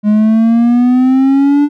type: exponential sweep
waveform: triangle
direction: up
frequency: 207.7 to 293.7 Hz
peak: -4 dBFS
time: 0.03-1.69 s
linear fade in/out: 50 ms
effects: none